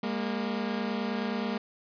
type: tone pair together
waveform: sawtooth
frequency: 203.7 / 233.1 Hz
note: G#3 / A#3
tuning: -33 / 0 cents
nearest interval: major second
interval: 233 cents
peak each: -28 dBFS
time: 0.03-1.58 s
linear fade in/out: 5 ms
effects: resampled to 11025 Hz + 10-bit